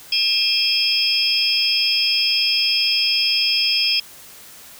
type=tone cluster; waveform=sine; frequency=2433 / 2643 / 3256 / 4818 / 5200 Hz; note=D#7 / E7 / G#7 / D8 / E8; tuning=-39 / +4 / -35 / +43 / -24 cents; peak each=-27 / -26 / -21 / -24 / -19 dBFS; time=0.12-4 s; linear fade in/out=5 ms; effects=white hiss -42 dBFS RMS until 4.79 s